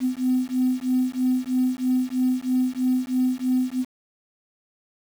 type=beating tone pair; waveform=sine; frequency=253 / 256.1 Hz; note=B3 / C4; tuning=+42 / -37 cents; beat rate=3.1 Hz; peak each=-22 dBFS; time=0-3.85 s; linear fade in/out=50 ms; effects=tanh soft clip ceiling -13 dBFS + 7-bit